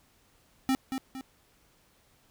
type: tone with echo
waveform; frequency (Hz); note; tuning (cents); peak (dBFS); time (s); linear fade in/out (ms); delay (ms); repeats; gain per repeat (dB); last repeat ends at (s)
square; 263.8; C4; +14; -24; 0.69-0.75; 0; 230; 2; -7; 1.21
effects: pink hiss -65 dBFS RMS until 2.3 s